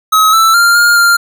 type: tone with pitch steps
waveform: square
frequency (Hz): 1278 / 1324 / 1393 / 1413 / 1395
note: D#6 / E6 / F6 / F6 / F6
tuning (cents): +46 / +7 / -5 / +20 / -2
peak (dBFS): -6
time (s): 0.12-1.17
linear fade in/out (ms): 10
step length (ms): 210
effects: none